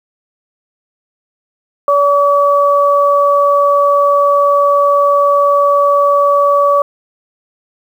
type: tone pair together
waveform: sine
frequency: 571 / 1141 Hz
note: D5 / C#6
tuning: -49 / +50 cents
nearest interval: octave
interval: 1199 cents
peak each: -10 dBFS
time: 1.88-6.82 s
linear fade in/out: 2 ms
effects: 7-bit